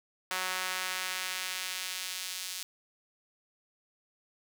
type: tone with high-pass filter sweep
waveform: sawtooth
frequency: 185 Hz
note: F#3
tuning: in tune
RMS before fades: -36 dBFS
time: 0.31-2.63 s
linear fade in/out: 0 ms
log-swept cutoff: 1200 to 4200 Hz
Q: 0.85
effects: none